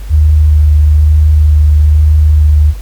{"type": "tone with vibrato", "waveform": "sine", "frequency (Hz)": 75.9, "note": "D#2", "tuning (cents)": -42, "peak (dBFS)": -3, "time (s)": [0.09, 2.74], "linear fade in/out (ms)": 50, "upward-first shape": "sine", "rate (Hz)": 1.1, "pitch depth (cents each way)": 15, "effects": ["added 50 Hz sine -20 dBFS peak until 2.81 s", "pink hiss -38 dBFS RMS until 2.81 s"]}